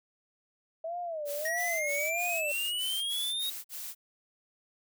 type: tone with vibrato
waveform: sine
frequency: 638 Hz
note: D#5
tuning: 43 cents sharp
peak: -33 dBFS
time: 0.84-2.52 s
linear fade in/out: 5 ms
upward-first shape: sine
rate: 1.6 Hz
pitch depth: 180 cents each way
type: noise bursts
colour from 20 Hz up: blue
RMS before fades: -40 dBFS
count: 9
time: 1.25-3.95 s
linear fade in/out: 50 ms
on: 260 ms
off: 45 ms
type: exponential sweep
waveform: square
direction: up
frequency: 1864.7 to 3802 Hz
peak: -31 dBFS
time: 1.45-3.5 s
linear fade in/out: 5 ms
effects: none